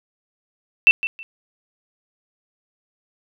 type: tone with echo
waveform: sine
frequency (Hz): 2675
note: E7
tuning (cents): +25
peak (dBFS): -7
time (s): 0.87-0.91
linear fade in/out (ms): 0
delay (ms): 160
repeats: 2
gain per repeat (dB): -13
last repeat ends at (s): 1.23
effects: none